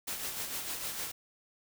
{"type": "noise with tremolo", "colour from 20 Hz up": "white", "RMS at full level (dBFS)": -36, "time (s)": [0.07, 1.12], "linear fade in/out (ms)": 10, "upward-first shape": "sine", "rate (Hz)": 6.6, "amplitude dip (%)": 45, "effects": []}